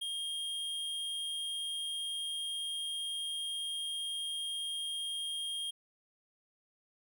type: tone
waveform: square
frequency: 3229 Hz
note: G#7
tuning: 49 cents flat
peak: -36 dBFS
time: 0.01-5.71 s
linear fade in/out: 10 ms
effects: none